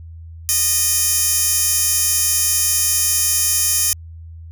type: tone with high-pass filter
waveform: 15% pulse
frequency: 615 Hz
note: D#5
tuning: 20 cents flat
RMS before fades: -17 dBFS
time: 0.49-3.93 s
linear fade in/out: 0 ms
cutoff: 7600 Hz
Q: 1.1
effects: added 82 Hz sine -33 dBFS peak until 4.51 s